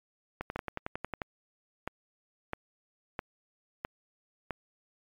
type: two click trains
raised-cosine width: 0.5 ms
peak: -19 / -18 dBFS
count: 9 / 7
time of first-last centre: 0.41-1.137 / 0.56-4.507 s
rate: 11 / 1.52 Hz
effects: MP3 96 kbps